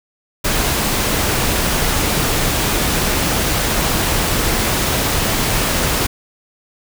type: noise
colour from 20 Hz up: pink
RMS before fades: -17 dBFS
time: 0.44-6.07 s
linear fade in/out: 10 ms
effects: none